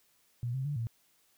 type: tone with pitch steps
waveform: sine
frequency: 120.5 / 132.5 / 145.8 / 115.3 Hz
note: B2 / C3 / D3 / A#2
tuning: -42 / +22 / -12 / -19 cents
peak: -31 dBFS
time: 0.43-0.87 s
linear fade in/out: 0 ms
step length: 110 ms
effects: white hiss -69 dBFS RMS until 1.37 s